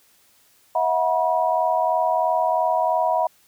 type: tone cluster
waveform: sine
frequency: 644 / 727 / 968 Hz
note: E5 / F#5 / B5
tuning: -41 / -31 / -35 cents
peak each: -22 dBFS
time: 0.75-3.27 s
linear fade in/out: 5 ms
effects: white hiss -58 dBFS RMS until 3.47 s